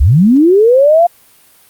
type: linear sweep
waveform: sine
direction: up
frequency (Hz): 52.5 to 708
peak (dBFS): -4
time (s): 0-1.07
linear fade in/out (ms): 10
effects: white hiss -46 dBFS RMS until 1.69 s + Opus 48 kbps